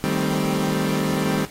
30% pulse chord, A half-diminished seventh, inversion second, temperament equal with one note detuned, 155.56 / 196 / 220.6 / 261.6 Hz, Eb3 / G3 / A3 / C4, 0 / 0 / +5 / 0 cents, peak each -23 / -22 / -25 / -24 dBFS, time 0.04-1.45 s, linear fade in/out 0 ms, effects pink hiss -43 dBFS RMS until 1.5 s + AAC 48 kbps

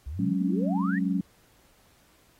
sine exponential sweep, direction up, 61.74 to 1967 Hz, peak -32 dBFS, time 0.06-0.99 s, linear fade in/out 10 ms
sine chord, F# suspended second, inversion none, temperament equal, 185 / 207.7 / 277.2 Hz, F#3 / G#3 / C#4, 0 / 0 / 0 cents, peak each -26 / -30 / -29 dBFS, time 0.19-1.21 s, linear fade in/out 5 ms
effects pink hiss -62 dBFS RMS until 2.39 s + AAC 48 kbps

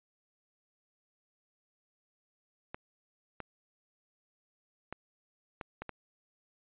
clicks, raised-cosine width 0.5 ms, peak -24 dBFS, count 6, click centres 2.745 / 3.403 / 4.926 / 5.612 / 5.82 / 5.893 s, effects resampled to 8000 Hz

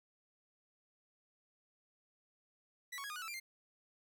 sawtooth tone with pitch steps, 1965 / 1111 / 1657 / 1225 / 1467 / 1317 / 2379 / 2101 Hz, B6 / C#6 / G#6 / D#6 / F#6 / E6 / D7 / C7, -9 / +4 / -4 / -27 / -15 / -2 / +22 / +7 cents, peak -39 dBFS, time 2.92-3.4 s, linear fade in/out 10 ms, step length 60 ms, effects 13-bit

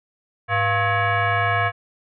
sine tone with frequency modulation, 487.8 Hz, B4, 21 cents flat, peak -17 dBFS, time 0.48-1.72 s, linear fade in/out 50 ms, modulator 593 Hz, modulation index 2.8, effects none

